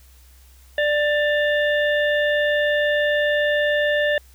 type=harmonic tone with a mistuned harmonic; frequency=591 Hz; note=D5; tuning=11 cents sharp; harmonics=1 / 3 / 5 / 6; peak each=-19 / -21 / -32 / -32 dBFS; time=0.78-4.18 s; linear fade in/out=2 ms; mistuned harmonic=5; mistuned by=-80 cents; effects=added 64 Hz sine -47 dBFS peak until 4.34 s + white hiss -55 dBFS RMS until 4.34 s